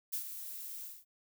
violet noise with ADSR envelope, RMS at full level -35 dBFS, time 0.12-1.05 s, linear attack 18 ms, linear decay 94 ms, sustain -9 dB, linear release 230 ms, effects none

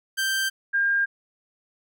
sawtooth / sine tone pair in turn, 1568 / 1607.4 Hz, G6 / G6, 0 / +43 cents, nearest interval unison, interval 43 cents, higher second, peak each -19 dBFS, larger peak neither, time 0.17-0.5 / 0.73-1.06 s, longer neither, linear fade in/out 20 ms, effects none

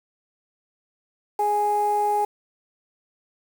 sine tone pair together, 415.3 / 830.6 Hz, G#4 / G#5, 0 / 0 cents, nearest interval octave, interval 1200 cents, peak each -25 / -19 dBFS, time 1.39-2.25 s, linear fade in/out 5 ms, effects tanh soft clip ceiling -13 dBFS + 7-bit

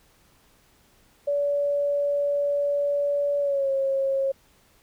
sine tone with pitch glide, 573 to 542.4 Hz, D5 to C#5, -43 to -38 cents, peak -21 dBFS, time 1.27-4.32 s, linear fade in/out 10 ms, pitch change -95 cents, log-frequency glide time 3.4-3.7 s, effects pink hiss -60 dBFS RMS until 4.82 s

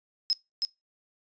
sine tone with echo, 5130 Hz, E8, 48 cents flat, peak -22 dBFS, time 0.3-0.33 s, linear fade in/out 0 ms, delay 320 ms, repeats 1, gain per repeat -3 dB, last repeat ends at 0.65 s, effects noise-tail reverb RT60 0.2 s tail -21 dB re dry + resampled to 16000 Hz

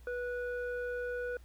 square tone with low-pass filter, 490 Hz, B4, 14 cents flat, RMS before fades -37 dBFS, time 0.07-1.37 s, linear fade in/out 2 ms, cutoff 1200 Hz, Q 9, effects added 60 Hz sine -52 dBFS peak until 1.44 s + pink hiss -66 dBFS RMS until 1.44 s

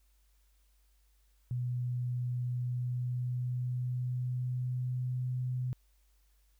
sine tone with pitch glide, 123.47 to 126.28 Hz, B2 to B2, 0 to +39 cents, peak -31 dBFS, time 1.51-5.73 s, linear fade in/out 0 ms, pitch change +39 cents, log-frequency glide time 2.54-5.33 s, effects added 50 Hz sine -65 dBFS peak until 6.59 s + white hiss -75 dBFS RMS until 6.59 s

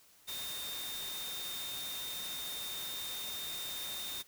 sine tone in noise, 3656 Hz, A#7, 34 cents flat, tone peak -41 dBFS, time 0.27-4.23 s, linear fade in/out 20 ms, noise white, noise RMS -43 dBFS, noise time 0.27-4.23 s, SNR -1 dB, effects white hiss -63 dBFS RMS until 4.27 s

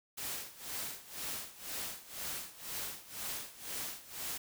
white noise with tremolo, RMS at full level -39 dBFS, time 0.17-4.38 s, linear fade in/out 10 ms, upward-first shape sine, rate 2 Hz, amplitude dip 85%, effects none

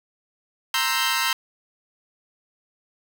15% pulse chord, C dominant seventh, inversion third, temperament equal, 932.3 / 1046.5 / 1318.5 / 1568 Hz, Bb5 / C6 / E6 / G6, 0 / 0 / 0 / 0 cents, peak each -20 dBFS, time 0.74-1.33 s, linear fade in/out 2 ms, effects none

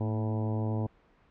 harmonic tone with a mistuned harmonic, 108.4 Hz, A2, 25 cents flat, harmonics 1 / 2 / 3 / 4 / 5 / 6 / 7 / 8 / 9, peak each -29 / -35 / -39 / -41 / -43 / -45 / -46 / -47 / -48 dBFS, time 0-0.87 s, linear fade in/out 10 ms, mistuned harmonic 2, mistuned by +60 cents, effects pink hiss -63 dBFS RMS until 1.3 s + low-pass 2000 Hz 12 dB/octave

